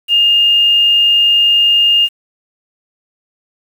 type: tone with quantisation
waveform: sine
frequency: 2825 Hz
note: F7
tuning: 19 cents sharp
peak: -7 dBFS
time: 0.08-2.09 s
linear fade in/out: 50 ms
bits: 6
effects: none